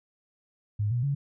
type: tone with pitch steps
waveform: sine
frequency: 104.2 / 121.09 / 140.71 Hz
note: G#2 / B2 / C#3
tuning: +6 / -34 / +26 cents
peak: -24 dBFS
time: 0.79-1.15 s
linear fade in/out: 10 ms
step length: 120 ms
effects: none